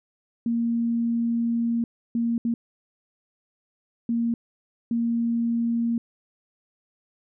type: tone bursts at uneven times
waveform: sine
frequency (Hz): 233.1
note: A#3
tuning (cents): 0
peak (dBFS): -21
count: 5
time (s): 0.46-1.84 / 2.15-2.38 / 2.45-2.54 / 4.09-4.34 / 4.91-5.98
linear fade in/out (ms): 2
effects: none